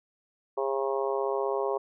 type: harmonic tone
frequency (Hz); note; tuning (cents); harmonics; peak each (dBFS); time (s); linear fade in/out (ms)
135.7; C#3; -36; 3 / 4 / 5 / 6 / 7 / 8; -29 / -32 / -35 / -38 / -36 / -37; 0.57-1.78; 10
effects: none